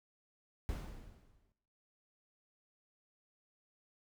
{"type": "noise with exponential decay", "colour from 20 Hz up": "brown", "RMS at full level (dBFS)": -37, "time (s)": [0.69, 1.52], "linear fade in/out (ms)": 0, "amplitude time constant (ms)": 180, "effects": ["noise-tail reverb RT60 1.0 s tail -20 dB re dry"]}